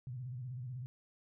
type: tone with vibrato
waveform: sine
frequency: 125.3 Hz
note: B2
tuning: 25 cents sharp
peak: -40 dBFS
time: 0.07-0.86 s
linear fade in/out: 0 ms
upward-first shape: square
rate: 16 Hz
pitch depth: 89 cents each way
effects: none